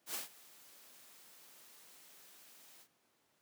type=noise with ADSR envelope; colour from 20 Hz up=white; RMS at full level=-39 dBFS; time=0.06-2.88 s; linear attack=81 ms; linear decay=140 ms; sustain=-21 dB; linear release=67 ms; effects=pink hiss -75 dBFS RMS until 3.41 s + high-pass 200 Hz 12 dB/octave

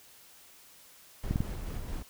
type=noise with tremolo; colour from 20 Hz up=brown; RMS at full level=-36 dBFS; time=1.23-2.03 s; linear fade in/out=10 ms; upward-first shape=square; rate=4.6 Hz; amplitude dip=30%
type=clicks; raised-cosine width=5 ms; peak=-16 dBFS; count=3; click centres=1.31 / 1.359 / 1.405 s
effects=white hiss -56 dBFS RMS until 2.09 s

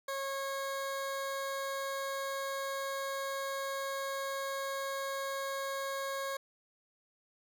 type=tone; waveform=20% pulse; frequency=546 Hz; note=C#5; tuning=26 cents flat; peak=-30 dBFS; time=0.08-6.37 s; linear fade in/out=5 ms; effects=none

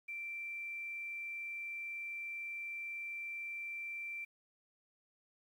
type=tone with quantisation; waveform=sine; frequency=2349 Hz; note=D7; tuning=in tune; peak=-40 dBFS; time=0.08-4.25 s; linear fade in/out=10 ms; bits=11; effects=none

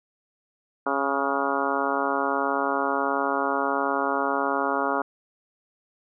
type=harmonic tone with a mistuned harmonic; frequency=138.59 Hz; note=C#3; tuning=in tune; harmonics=2 / 3 / 4 / 5 / 6 / 7 / 8 / 9 / 10; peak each=-31 / -31 / -31 / -31 / -31 / -31 / -31 / -31 / -31 dBFS; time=0.86-5.02 s; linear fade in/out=5 ms; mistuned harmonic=10; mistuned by=+36 cents; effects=none

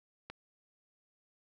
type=click; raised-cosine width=0.3 ms; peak=-27 dBFS; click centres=0.3 s; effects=none

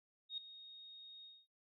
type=tone with ADSR envelope; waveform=sine; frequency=3729 Hz; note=A#7; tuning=in tune; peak=-38 dBFS; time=0.29-1.47 s; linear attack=87 ms; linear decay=5 ms; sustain=-14 dB; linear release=230 ms; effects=noise-tail reverb RT60 0.3 s tail -25 dB re dry

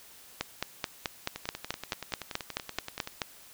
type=two click trains; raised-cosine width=0.2 ms; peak=-19 / -12 dBFS; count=19 / 14; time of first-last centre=1.36-3.074 / 0.41-3.218 s; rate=10.5 / 4.63 Hz; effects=white hiss -53 dBFS RMS until 3.53 s

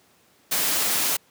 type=noise; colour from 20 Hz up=white; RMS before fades=-23 dBFS; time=0.51-1.17 s; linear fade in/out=10 ms; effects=pink hiss -59 dBFS RMS until 1.3 s + high-pass 150 Hz 12 dB/octave

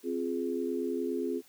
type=chord; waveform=sine; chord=F minor; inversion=second; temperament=just; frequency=261.9 / 349.2 / 419.1 Hz; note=C4 / F4 / Ab4; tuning=+2 / 0 / +16 cents; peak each=-34 dBFS; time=0.03-1.42 s; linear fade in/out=50 ms; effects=white hiss -60 dBFS RMS until 1.48 s

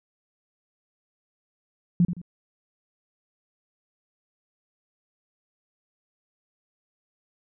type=tone with echo; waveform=sine; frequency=174.7 Hz; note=F3; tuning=1 cent sharp; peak=-15 dBFS; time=2-2.05 s; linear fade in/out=2 ms; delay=83 ms; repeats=2; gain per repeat=-10 dB; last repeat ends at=2.216 s; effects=none

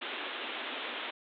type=band-pass noise; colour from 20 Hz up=white; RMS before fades=-39 dBFS; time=0.01-1.11 s; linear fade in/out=10 ms; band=230 to 3700 Hz; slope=96 dB/octave; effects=none

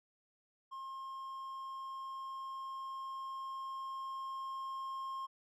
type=tone with level ramp; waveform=triangle; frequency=1068 Hz; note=C6; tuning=35 cents sharp; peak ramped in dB=-41 to -37 dBFS; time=0.71-5.27 s; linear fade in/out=20 ms; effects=none

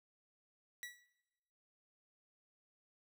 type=tone with exponential decay; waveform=sawtooth; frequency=1942 Hz; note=B6; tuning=30 cents flat; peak=-38 dBFS; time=0.83-1.06 s; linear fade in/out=0 ms; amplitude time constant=50 ms; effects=noise-tail reverb RT60 1.0 s tail -18 dB re dry

